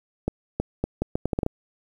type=accelerating click train; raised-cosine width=2 ms; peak=-10 dBFS; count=10; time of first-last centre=0.28-1.464 s; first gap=320 ms; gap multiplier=0.75; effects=8-bit